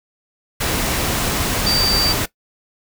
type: tone in noise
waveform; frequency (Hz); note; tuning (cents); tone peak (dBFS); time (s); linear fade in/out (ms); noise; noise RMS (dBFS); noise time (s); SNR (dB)
sine; 4653; D8; -17; -15; 1.66-2.13; 10; pink; -20; 0.6-2.26; +2
effects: noise-tail reverb RT60 0.1 s tail -18 dB re dry

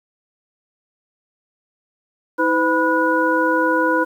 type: tone cluster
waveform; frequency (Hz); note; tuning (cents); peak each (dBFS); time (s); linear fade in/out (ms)
sine; 321.1 / 508 / 988 / 1456; E4 / B4 / B5 / F#6; -45 / +49 / 0 / -28; -20; 2.38-4.05; 20
effects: 8-bit

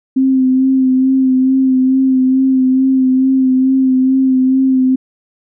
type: tone with vibrato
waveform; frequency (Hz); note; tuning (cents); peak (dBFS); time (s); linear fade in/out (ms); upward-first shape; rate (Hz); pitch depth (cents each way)
sine; 261.6; C4; 0; -8; 0.16-4.96; 10; sine; 2.3; 25
effects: none

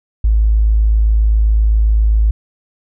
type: tone with tanh clipping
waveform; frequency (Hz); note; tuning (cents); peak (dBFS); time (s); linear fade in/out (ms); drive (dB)
triangle; 53.8; A1; -38; -8; 0.24-2.31; 5; 3
effects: none

